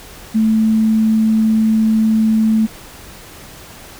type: tone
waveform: sine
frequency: 220 Hz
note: A3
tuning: in tune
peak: -10 dBFS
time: 0.34-2.67 s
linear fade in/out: 20 ms
effects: pink hiss -37 dBFS RMS until 3.99 s